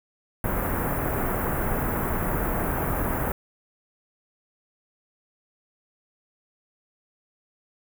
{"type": "band-stop noise", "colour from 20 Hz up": "pink", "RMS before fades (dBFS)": -26, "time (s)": [0.44, 3.32], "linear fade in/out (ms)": 2, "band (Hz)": [1700, 13000], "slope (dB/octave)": 24, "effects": []}